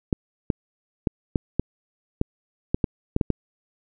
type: clicks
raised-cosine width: 3 ms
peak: -7 dBFS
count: 11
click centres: 0.128 / 0.502 / 1.072 / 1.358 / 1.596 / 2.214 / 2.745 / 2.842 / 3.164 / 3.212 / 3.303 s
effects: none